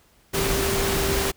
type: tone in noise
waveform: sine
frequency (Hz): 392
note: G4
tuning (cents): 0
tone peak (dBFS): -26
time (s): 0.33-1.32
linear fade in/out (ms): 20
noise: pink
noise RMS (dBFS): -24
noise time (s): 0.33-1.32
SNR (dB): -5
effects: pink hiss -59 dBFS RMS until 1.36 s